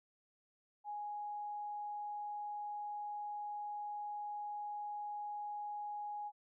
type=tone; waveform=sine; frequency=830.6 Hz; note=G#5; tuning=in tune; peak=-40 dBFS; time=0.84-6.32 s; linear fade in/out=50 ms; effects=none